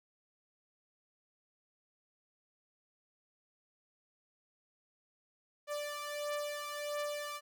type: beating tone pair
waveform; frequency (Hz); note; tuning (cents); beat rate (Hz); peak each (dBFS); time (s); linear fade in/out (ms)
sawtooth; 587.3 / 588.8; D5 / D5; 0 / +4; 1.5; -35 / -38; 5.67-7.41; 50
effects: none